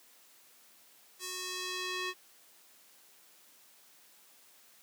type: tone with band-pass filter sweep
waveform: square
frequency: 367.4 Hz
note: F#4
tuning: 12 cents flat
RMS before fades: -38 dBFS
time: 1.19-2.14 s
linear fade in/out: 50 ms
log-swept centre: 7900 to 2600 Hz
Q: 0.88
effects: white hiss -61 dBFS RMS until 4.82 s + high-pass 200 Hz 12 dB/octave